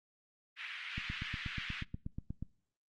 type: band-pass noise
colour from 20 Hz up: white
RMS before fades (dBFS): -43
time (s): 0.56-1.85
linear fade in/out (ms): 50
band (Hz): 1600 to 2800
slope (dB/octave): 24
type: click train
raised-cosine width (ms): 5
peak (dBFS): -27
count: 13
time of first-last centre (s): 0.98-2.426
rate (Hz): 8.3
effects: noise-tail reverb RT60 0.5 s tail -25 dB re dry + Opus 32 kbps